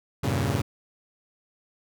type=chord; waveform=sawtooth; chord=E diminished seventh; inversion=none; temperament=equal; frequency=82.41 / 98 / 116.54 / 138.59 Hz; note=E2 / G2 / Bb2 / Db3; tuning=0 / 0 / 0 / 0 cents; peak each=-29 / -24 / -25 / -24 dBFS; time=0.23-0.62 s; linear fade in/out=10 ms; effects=none